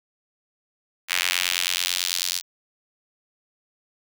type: tone with high-pass filter sweep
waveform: sawtooth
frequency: 89.1 Hz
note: F2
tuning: 35 cents sharp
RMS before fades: -25 dBFS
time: 1.08-2.42 s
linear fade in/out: 50 ms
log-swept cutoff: 2200 to 4600 Hz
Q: 1.5
effects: none